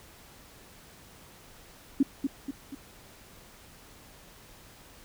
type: tone with echo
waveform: sine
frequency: 274.5 Hz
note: C#4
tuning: 17 cents flat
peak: -18 dBFS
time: 2-2.03 s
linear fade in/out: 5 ms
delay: 240 ms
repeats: 3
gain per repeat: -6 dB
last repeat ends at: 2.75 s
effects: pink hiss -53 dBFS RMS until 5.04 s